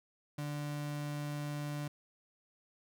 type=tone; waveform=35% pulse; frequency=146.83 Hz; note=D3; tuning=in tune; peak=-35 dBFS; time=0.38-1.88 s; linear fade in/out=5 ms; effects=none